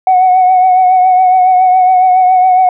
sine tone with vibrato, 740 Hz, F#5, in tune, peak -3 dBFS, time 0.07-2.69 s, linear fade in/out 2 ms, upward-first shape triangle, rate 7.2 Hz, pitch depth 39 cents each way, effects tanh soft clip ceiling -1 dBFS

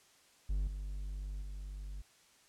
triangle tone with level steps, 49 Hz, G1, in tune, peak -29 / -36 / -39 dBFS, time 0.49-2.02 s, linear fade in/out 10 ms, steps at 0.67 / 1.42 s, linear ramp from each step 2 ms, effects white hiss -65 dBFS RMS until 2.48 s + low-pass 9000 Hz 12 dB/octave

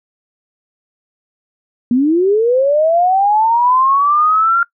sine linear sweep, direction up, 233.1 to 1396.9 Hz, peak -9 dBFS, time 1.91-4.63 s, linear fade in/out 2 ms, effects noise-tail reverb RT60 0.1 s tail -21 dB re dry

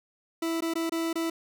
40% pulse tone with dropouts, 329.6 Hz, E4, in tune, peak -26 dBFS, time 0.42-1.3 s, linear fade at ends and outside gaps 5 ms, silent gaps 0.607-0.621 / 0.738-0.754 / 0.896-0.92 / 1.13-1.155 s, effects none

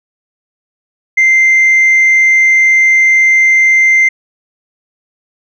sine tone, 2086 Hz, C7, 6 cents flat, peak -3 dBFS, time 1.17-4.09 s, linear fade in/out 10 ms, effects tanh soft clip ceiling -3 dBFS

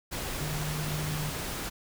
sine tone in noise, 151.6 Hz, D#3, 45 cents flat, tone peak -32 dBFS, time 0.4-1.31 s, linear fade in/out 20 ms, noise pink, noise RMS -35 dBFS, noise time 0.11-1.7 s, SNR 0 dB, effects none

